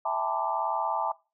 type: tone cluster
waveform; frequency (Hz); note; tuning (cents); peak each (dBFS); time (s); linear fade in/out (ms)
sine; 657 / 807 / 888 / 1004 / 1177; E5 / G#5 / A5 / B5 / D6; -6 / -50 / +16 / +28 / +3; -33 / -33 / -30 / -34 / -34; 0.05-1.12; 5
effects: noise-tail reverb RT60 0.3 s tail -22 dB re dry